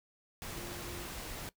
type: tone in noise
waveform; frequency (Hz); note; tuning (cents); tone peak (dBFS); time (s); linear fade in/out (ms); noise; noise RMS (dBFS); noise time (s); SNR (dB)
sine; 349.2; F4; 0; -48; 0.53-1.07; 0; pink; -43; 0.42-1.49; -8
effects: noise-tail reverb RT60 0.1 s tail -19 dB re dry